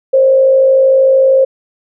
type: tone with frequency modulation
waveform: sine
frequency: 532 Hz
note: C5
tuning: 29 cents sharp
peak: -5 dBFS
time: 0.13-1.45 s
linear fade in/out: 10 ms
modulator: 53.1 Hz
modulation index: 0.39
effects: none